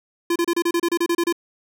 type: tone bursts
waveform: square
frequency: 342.1 Hz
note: F4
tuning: 36 cents flat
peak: -18 dBFS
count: 12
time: 0.3-1.326 s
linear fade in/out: 5 ms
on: 58 ms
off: 30 ms
effects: none